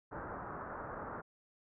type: low-pass noise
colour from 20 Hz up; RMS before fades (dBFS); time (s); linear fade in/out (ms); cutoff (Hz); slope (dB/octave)
white; -44; 0.11-1.22; 20; 1500; 48
effects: none